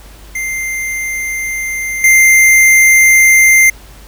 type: tone with level steps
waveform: square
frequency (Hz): 2093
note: C7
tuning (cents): 0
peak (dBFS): -17 / -5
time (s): 0.35-3.7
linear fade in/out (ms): 5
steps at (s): 2.04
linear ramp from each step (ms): 2
effects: added 50 Hz sine -35 dBFS peak until 4.07 s + pink hiss -40 dBFS RMS until 4.07 s